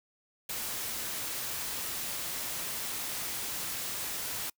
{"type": "noise", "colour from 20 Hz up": "white", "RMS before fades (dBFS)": -36, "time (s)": [0.49, 4.5], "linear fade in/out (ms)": 5, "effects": ["noise-tail reverb RT60 0.1 s tail -26 dB re dry"]}